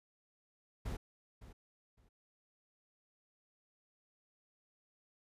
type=noise with echo; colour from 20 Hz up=brown; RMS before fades=-40 dBFS; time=0.85-0.97 s; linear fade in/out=10 ms; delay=560 ms; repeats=2; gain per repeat=-14 dB; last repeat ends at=2.09 s; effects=resampled to 32000 Hz